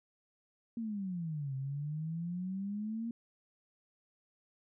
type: exponential two-way sweep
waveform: sine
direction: down then up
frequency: 235.1 to 132 to 235.1 Hz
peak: -35 dBFS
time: 0.77-3.11 s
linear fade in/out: 2 ms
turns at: 1.55 s
effects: none